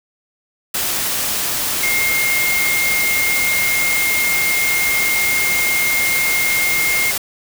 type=tone in noise; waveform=sine; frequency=2130 Hz; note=C7; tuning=30 cents sharp; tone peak=-16 dBFS; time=1.83-7.11 s; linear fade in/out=5 ms; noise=white; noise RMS=-20 dBFS; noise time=0.74-7.18 s; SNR=+1 dB; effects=none